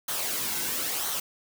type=noise with flanger; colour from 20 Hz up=white; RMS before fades=-30 dBFS; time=0.08-1.2 s; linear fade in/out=5 ms; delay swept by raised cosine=0.4 to 1.7 ms; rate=1 Hz; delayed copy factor=-0.5; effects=none